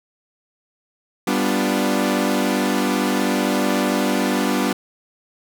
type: chord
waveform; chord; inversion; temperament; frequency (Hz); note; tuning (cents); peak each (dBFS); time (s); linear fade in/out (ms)
sawtooth; G dominant seventh; none; equal; 196 / 246.9 / 293.7 / 349.2; G3 / B3 / D4 / F4; 0 / 0 / 0 / 0; -19 / -18 / -19 / -23; 1.27-4.73; 5
effects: none